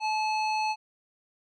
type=tone with low-pass filter; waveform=square; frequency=863 Hz; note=A5; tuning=34 cents flat; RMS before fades=-28 dBFS; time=0-0.76 s; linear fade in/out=50 ms; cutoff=4200 Hz; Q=1.4; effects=none